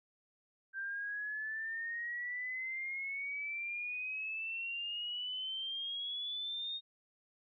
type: exponential sweep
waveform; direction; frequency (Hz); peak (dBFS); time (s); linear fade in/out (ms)
sine; up; 1568 to 3715; -37; 0.73-6.81; 50
effects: none